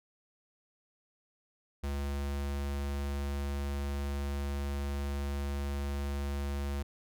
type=tone; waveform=square; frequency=70.5 Hz; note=C#2; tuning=30 cents sharp; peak=-33 dBFS; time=1.83-6.83 s; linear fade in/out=10 ms; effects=none